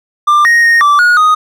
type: tone with pitch steps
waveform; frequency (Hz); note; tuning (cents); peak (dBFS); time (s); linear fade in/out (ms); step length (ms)
triangle; 1189 / 1869 / 1856 / 1165 / 1446 / 1245; D6 / A#6 / A#6 / D6 / F#6 / D#6; +21 / +4 / -8 / -14 / -40 / +1; -3; 0.27-1.35; 10; 180
effects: none